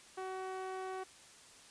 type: tone with low-pass filter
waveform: 5% pulse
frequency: 376.4 Hz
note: F#4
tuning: 30 cents sharp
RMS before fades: -42 dBFS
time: 0.17-1.04 s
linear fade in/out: 10 ms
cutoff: 820 Hz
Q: 0.77
effects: white hiss -58 dBFS RMS until 1.7 s + resampled to 22050 Hz